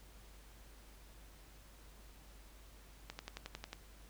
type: click train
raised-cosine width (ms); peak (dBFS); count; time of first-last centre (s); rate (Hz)
0.2; -26; 8; 3.1-3.731; 11.1
effects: added 50 Hz sine -57 dBFS peak until 4.09 s + pink hiss -62 dBFS RMS until 4.09 s